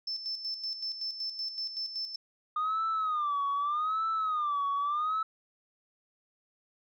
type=tone with tremolo; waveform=sine; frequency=5290 Hz; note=E8; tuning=5 cents sharp; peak=-31 dBFS; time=0.07-2.16 s; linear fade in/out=5 ms; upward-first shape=square; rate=5.3 Hz; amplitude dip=60%
type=tone with vibrato; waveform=sine; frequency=1218 Hz; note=D#6; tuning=37 cents flat; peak=-26 dBFS; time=2.56-5.23 s; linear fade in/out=5 ms; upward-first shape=sine; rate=0.82 Hz; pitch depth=140 cents each way
effects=tanh soft clip ceiling -25 dBFS